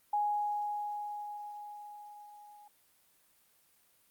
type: tone with level ramp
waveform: sine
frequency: 830.6 Hz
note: G#5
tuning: in tune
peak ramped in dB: -27 to -53 dBFS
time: 0.13-2.68 s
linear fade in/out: 5 ms
effects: white hiss -68 dBFS RMS until 4.1 s + Opus 32 kbps